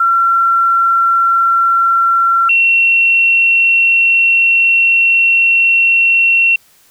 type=tone pair in turn; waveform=sine; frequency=1361 / 2722 Hz; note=F6 / F7; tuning=-45 / -45 cents; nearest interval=octave; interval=1200 cents; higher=second; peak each=-8 / -7 dBFS; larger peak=second; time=0-2.49 / 2.49-6.56 s; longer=second; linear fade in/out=5 ms; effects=white hiss -49 dBFS RMS until 6.9 s